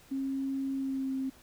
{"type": "tone with pitch glide", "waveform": "sine", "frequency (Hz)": [270.1, 265.5], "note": ["C#4", "C4"], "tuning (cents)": [-45, 25], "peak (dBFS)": -30, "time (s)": [0.11, 1.3], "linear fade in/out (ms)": 10, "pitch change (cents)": -30, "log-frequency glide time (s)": [0.73, 1.15], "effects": ["pink hiss -58 dBFS RMS until 1.42 s"]}